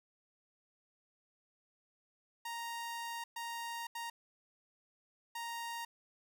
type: tone bursts at uneven times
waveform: sawtooth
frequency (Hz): 932.3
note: A#5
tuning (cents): 0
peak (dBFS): -36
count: 4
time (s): 2.45-3.24 / 3.36-3.87 / 3.95-4.1 / 5.35-5.85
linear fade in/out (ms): 5
effects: none